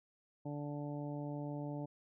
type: harmonic tone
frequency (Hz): 145.9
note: D3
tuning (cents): -11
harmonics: 1 / 2 / 3 / 4 / 5 / 6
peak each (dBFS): -42 / -43 / -52 / -48 / -54 / -53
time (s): 0.45-1.86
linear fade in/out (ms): 10
effects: none